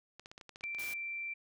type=clicks; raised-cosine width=0.2 ms; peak=-32 dBFS; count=12; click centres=0.196 / 0.259 / 0.315 / 0.379 / 0.412 / 0.493 / 0.559 / 0.609 / 0.639 / 0.748 / 0.786 / 0.839 s
type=tone; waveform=sine; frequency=2349 Hz; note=D7; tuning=in tune; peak=-37 dBFS; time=0.63-1.34 s; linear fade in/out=10 ms
type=noise; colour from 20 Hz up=white; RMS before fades=-46 dBFS; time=0.79-0.94 s; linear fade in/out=5 ms
effects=none